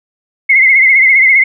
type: tone with vibrato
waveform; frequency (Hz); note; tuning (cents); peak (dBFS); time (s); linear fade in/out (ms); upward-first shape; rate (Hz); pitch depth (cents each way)
sine; 2114; C7; +17; -4; 0.49-1.44; 10; sine; 15; 71
effects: none